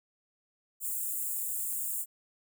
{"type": "high-pass noise", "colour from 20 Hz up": "white", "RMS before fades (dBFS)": -34, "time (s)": [0.8, 2.06], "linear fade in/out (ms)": 50, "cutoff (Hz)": 7100, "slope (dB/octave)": 96, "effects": []}